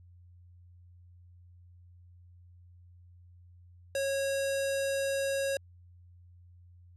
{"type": "tone with low-pass filter", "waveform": "square", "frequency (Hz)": 548, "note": "C#5", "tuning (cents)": -20, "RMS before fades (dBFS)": -31, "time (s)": [3.95, 5.57], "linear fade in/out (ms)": 2, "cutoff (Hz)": 10000, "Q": 1.5, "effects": ["added 88 Hz sine -53 dBFS peak until 6.96 s"]}